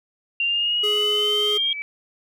sine exponential sweep, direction up, 2763 to 3246 Hz, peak -19 dBFS, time 0.4-1.73 s, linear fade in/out 2 ms
square tone, 419 Hz, G#4, 15 cents sharp, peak -25 dBFS, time 0.83-1.58 s, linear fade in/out 10 ms
sine tone with exponential growth, 2300 Hz, D7, 37 cents flat, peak -25 dBFS, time 1.26-1.82 s, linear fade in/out 0 ms, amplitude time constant 120 ms
effects none

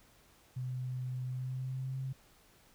sine tone with pitch glide, 127.1 to 132.5 Hz, C3 to C3, -50 to +22 cents, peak -35 dBFS, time 0.56-2.13 s, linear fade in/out 10 ms, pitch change +72 cents, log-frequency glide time 1.27-1.99 s, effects pink hiss -64 dBFS RMS until 2.74 s

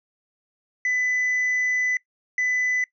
triangle tone pair in turn, 2000 / 2000 Hz, B6 / B6, +21 / +21 cents, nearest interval unison, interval 0 cents, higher neither, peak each -19 dBFS, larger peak neither, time 0.85-1.97 / 2.38-2.84 s, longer first, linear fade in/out 2 ms, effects noise-tail reverb RT60 0.1 s tail -20 dB re dry + resampled to 16000 Hz

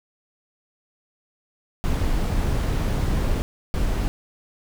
brown noise bursts at uneven times, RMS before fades -22 dBFS, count 2, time 1.84-3.42 / 3.74-4.08 s, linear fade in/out 0 ms, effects none

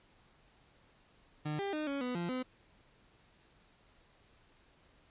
30% pulse tone with pitch steps, 151.1 / 397.7 / 305.8 / 279.1 / 248.7 / 172.9 / 255.2 Hz, D3 / G4 / D#4 / C#4 / B3 / F3 / C4, +50 / +25 / -30 / +12 / +12 / -17 / -43 cents, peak -32 dBFS, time 1.45-2.43 s, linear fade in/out 10 ms, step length 140 ms, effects pink hiss -66 dBFS RMS until 5.1 s + resampled to 8000 Hz

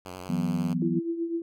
5% pulse tone with vibrato, 91.3 Hz, F#2, 23 cents flat, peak -27 dBFS, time 0.05-0.74 s, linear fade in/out 5 ms, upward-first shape sine, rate 11 Hz, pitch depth 53 cents each way
sine chord, E suspended second, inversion none, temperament equal with one note detuned, 164.81 / 183.83 / 246.9 Hz, E3 / F#3 / B3, 0 / -11 / 0 cents, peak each -29 dBFS, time 0.29-1 s, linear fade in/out 10 ms
sine tone with tremolo, 335.1 Hz, E4, 29 cents sharp, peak -24 dBFS, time 0.82-1.42 s, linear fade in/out 2 ms, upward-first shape triangle, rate 8 Hz, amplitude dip 70%
effects none

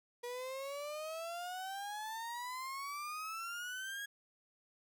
35% pulse exponential sweep, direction up, 479.5 to 1661.2 Hz, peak -39 dBFS, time 0.23-4.06 s, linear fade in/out 10 ms, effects none

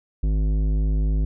triangle tone with tanh clipping, 51.91 Hz, G#1, in tune, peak -20 dBFS, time 0.23-1.25 s, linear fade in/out 5 ms, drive 17 dB, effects none

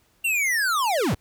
square linear sweep, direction down, 2794 to 58.6 Hz, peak -21 dBFS, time 0.24-1.15 s, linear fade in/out 10 ms, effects pink hiss -63 dBFS RMS until 1.2 s

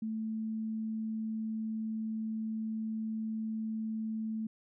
sine tone, 220.1 Hz, A3, 1 cent sharp, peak -33 dBFS, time 0.02-4.47 s, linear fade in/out 5 ms, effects none

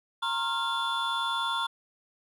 triangle tone cluster, 930 / 1071 / 1388 / 3470 Hz, A#5 / C6 / F6 / A7, -4 / +40 / -11 / -25 cents, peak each -31 dBFS, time 0.22-1.67 s, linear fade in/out 10 ms, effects none

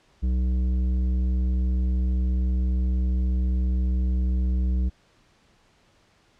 triangle tone with tanh clipping, 62.6 Hz, B1, 24 cents sharp, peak -22 dBFS, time 0.22-4.9 s, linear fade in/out 20 ms, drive 14 dB, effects pink hiss -61 dBFS RMS until 6.39 s + low-pass 6000 Hz 12 dB/octave

